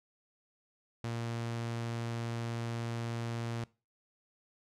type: tone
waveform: sawtooth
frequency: 116.54 Hz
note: A#2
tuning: in tune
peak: -31 dBFS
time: 1.04-3.64 s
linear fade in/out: 0 ms
effects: noise-tail reverb RT60 0.3 s tail -21 dB re dry + low-pass 8000 Hz 12 dB/octave